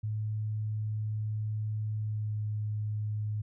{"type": "tone with pitch glide", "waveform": "sine", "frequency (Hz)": [107.4, 106.11], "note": ["A2", "G#2"], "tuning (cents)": [-41, 38], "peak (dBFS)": -30, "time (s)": [0.03, 3.42], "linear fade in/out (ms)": 10, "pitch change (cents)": -21, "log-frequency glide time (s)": [1.99, 2.41], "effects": []}